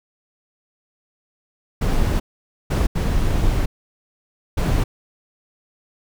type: noise bursts at uneven times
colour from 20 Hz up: brown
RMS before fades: -18 dBFS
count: 4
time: 1.81-2.2 / 2.7-2.87 / 2.95-3.66 / 4.57-4.84 s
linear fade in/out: 10 ms
effects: none